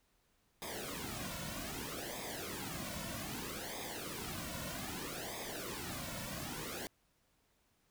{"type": "noise with flanger", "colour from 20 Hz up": "pink", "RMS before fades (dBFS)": -43, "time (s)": [0.62, 6.87], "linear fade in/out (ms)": 0, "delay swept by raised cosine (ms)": [0.69, 2.49], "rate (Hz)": 0.63, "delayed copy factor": -0.8, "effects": ["pink hiss -75 dBFS RMS until 7.9 s"]}